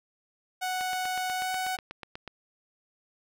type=tone with pitch glide; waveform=sawtooth; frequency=740 to 745.6 Hz; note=F#5 to F#5; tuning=0 to +13 cents; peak=-25 dBFS; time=0.61-1.77 s; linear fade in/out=20 ms; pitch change=+13 cents; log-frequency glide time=1.35-1.51 s
type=click train; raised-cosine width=0.3 ms; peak=-23 dBFS; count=13; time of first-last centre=0.81-2.277 s; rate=8.18 Hz
effects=none